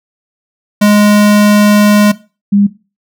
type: tone pair in turn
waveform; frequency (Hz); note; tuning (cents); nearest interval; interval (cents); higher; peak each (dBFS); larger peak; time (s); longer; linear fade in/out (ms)
square / sine; 207.7 / 201.9; G#3 / G#3; 0 / -49; unison; 49; first; -5; neither; 0.81-2.12 / 2.52-2.67; first; 10
effects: noise-tail reverb RT60 0.3 s tail -17 dB re dry